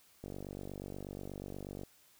click train, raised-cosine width 2 ms, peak -30 dBFS, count 78, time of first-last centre 0.24-1.834 s, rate 48.3 Hz, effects white hiss -65 dBFS RMS until 2.19 s

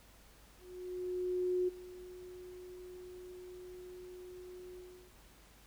sine tone with ADSR envelope, 363.1 Hz, F#4, 33 cents flat, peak -29 dBFS, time 0.58-5.15 s, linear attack 1100 ms, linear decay 15 ms, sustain -18 dB, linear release 390 ms, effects added 50 Hz sine -62 dBFS peak until 5.66 s + pink hiss -62 dBFS RMS until 5.66 s

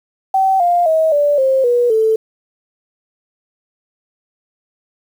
sine tone with pitch steps, 768 / 700.2 / 638.4 / 582 / 530.7 / 483.8 / 441.1 Hz, G5 / F5 / D#5 / D5 / C5 / B4 / A4, -36 / +4 / +44 / -16 / +24 / -36 / +4 cents, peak -10 dBFS, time 0.34-2.16 s, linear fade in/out 5 ms, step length 260 ms, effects 7-bit

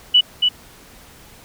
sine tone with echo, 2958 Hz, F#7, 1 cent flat, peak -8 dBFS, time 0.14-0.21 s, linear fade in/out 10 ms, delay 280 ms, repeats 1, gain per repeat -4 dB, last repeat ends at 0.49 s, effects pink hiss -45 dBFS RMS until 1.44 s

